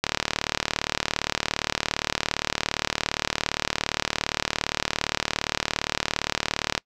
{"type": "click train", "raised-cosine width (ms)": 0.2, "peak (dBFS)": -4, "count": 253, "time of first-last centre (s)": [0.04, 6.778], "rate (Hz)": 37.4, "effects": ["noise-tail reverb RT60 0.1 s tail -25 dB re dry"]}